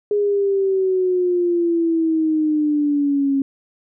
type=exponential sweep; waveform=sine; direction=down; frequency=415.3 to 272.1 Hz; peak=-15 dBFS; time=0.11-3.42 s; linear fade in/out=2 ms; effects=none